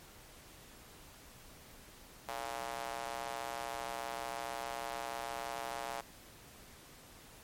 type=tone with high-pass filter; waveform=square; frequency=63.2 Hz; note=B1; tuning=41 cents sharp; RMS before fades=-41 dBFS; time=2.28-6.01 s; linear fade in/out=5 ms; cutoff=730 Hz; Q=2.2; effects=pink hiss -56 dBFS RMS until 7.43 s + MP3 64 kbps